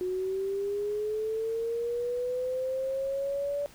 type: linear sweep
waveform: sine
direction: up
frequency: 363.3 to 578 Hz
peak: -28 dBFS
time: 0.01-3.66 s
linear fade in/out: 0 ms
effects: pink hiss -54 dBFS RMS until 3.74 s